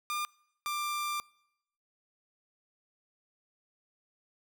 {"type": "tone pair in turn", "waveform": "sawtooth", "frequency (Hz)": [1202, 1186.1], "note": ["D6", "D6"], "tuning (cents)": [40, 17], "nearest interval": "unison", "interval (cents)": 23, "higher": "first", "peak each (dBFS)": -28, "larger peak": "neither", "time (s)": [[0.1, 0.25], [0.66, 1.2]], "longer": "second", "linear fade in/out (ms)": 0, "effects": ["noise-tail reverb RT60 0.8 s tail -25 dB re dry"]}